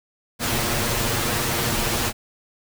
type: noise with comb filter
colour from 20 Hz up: pink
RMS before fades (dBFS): -23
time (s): 0.39-2.13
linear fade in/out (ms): 50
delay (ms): 8.5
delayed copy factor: +0.85
effects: none